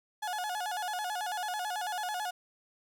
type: tone with vibrato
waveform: 35% pulse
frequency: 784 Hz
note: G5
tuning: in tune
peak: -31 dBFS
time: 0.22-2.31 s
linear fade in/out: 10 ms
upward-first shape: square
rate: 9.1 Hz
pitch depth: 140 cents each way
effects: none